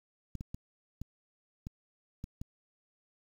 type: clicks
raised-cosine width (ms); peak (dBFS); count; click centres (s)
5; -27; 7; 0.353 / 0.409 / 0.545 / 1.016 / 1.669 / 2.241 / 2.415
effects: 9-bit